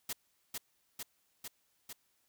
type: noise with echo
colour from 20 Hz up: white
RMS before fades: -38 dBFS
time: 0.09-0.13 s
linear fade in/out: 5 ms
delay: 450 ms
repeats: 4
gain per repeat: -2 dB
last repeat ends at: 1.93 s
effects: white hiss -75 dBFS RMS until 2.28 s